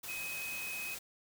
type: tone in noise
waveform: sine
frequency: 2529 Hz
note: D#7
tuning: 28 cents sharp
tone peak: -39 dBFS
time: 0.08-0.95 s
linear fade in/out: 10 ms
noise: white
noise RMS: -44 dBFS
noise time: 0.03-0.99 s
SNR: +2 dB
effects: none